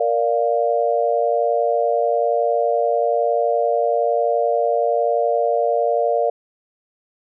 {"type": "chord", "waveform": "sine", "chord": "Bb major", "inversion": "none", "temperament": "equal", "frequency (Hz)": [466.2, 587.3, 698.5], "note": ["Bb4", "D5", "F5"], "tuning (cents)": [0, 0, 0], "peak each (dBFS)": -20, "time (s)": [0, 6.3], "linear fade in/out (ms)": 5, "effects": []}